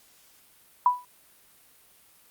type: tone with exponential decay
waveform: sine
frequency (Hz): 987.8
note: B5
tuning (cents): 0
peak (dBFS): -13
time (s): 0.86-1.05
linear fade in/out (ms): 2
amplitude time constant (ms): 41
effects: white hiss -58 dBFS RMS until 2.3 s + Opus 48 kbps